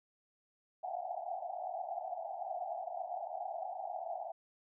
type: band-pass noise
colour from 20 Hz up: white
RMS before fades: -41 dBFS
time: 0.83-4.32 s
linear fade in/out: 5 ms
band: 660 to 790 Hz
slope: 96 dB/octave
effects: none